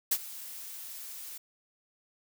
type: noise with ADSR envelope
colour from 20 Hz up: blue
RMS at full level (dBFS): -25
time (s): 0.11-1.38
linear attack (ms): 9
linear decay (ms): 56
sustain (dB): -18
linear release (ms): 6
effects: none